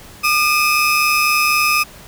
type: tone pair together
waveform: 30% pulse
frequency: 1210 / 2564 Hz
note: D#6 / E7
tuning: -49 / -49 cents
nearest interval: octave + minor second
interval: 1300 cents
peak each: -13 dBFS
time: 0.23-1.84 s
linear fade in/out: 20 ms
effects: pink hiss -40 dBFS RMS until 2.07 s